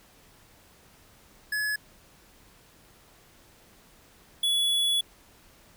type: tone pair in turn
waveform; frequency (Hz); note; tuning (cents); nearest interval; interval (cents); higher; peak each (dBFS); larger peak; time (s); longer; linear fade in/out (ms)
square; 1700 / 3400; G#6 / G#7; +40 / +40; octave; 1200; second; -27 / -23; second; 1.52-1.76 / 4.43-5.01; second; 5
effects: pink hiss -57 dBFS RMS until 5.76 s